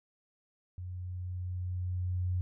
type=tone with level ramp; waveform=sine; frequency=90.5 Hz; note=F#2; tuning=38 cents flat; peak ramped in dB=-38 to -28 dBFS; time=0.78-2.41 s; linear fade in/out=0 ms; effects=none